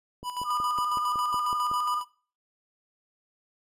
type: tone with tremolo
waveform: square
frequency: 987.8 Hz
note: B5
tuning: in tune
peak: -30 dBFS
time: 0.23-2.05 s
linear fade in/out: 50 ms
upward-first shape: square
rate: 7.3 Hz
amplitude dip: 60%
type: click train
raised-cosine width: 2 ms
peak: -28 dBFS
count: 9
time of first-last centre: 0.23-1.714 s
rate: 5.39 Hz
type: tone with vibrato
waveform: sine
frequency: 1212 Hz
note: D#6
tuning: 46 cents flat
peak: -26 dBFS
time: 0.44-2.03 s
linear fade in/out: 50 ms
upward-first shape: sine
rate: 19 Hz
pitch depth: 28 cents each way
effects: noise-tail reverb RT60 0.4 s tail -21 dB re dry + resampled to 32000 Hz